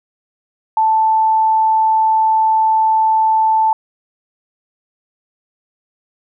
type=tone; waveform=sine; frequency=880 Hz; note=A5; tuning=in tune; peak=-10 dBFS; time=0.77-3.73 s; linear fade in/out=2 ms; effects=none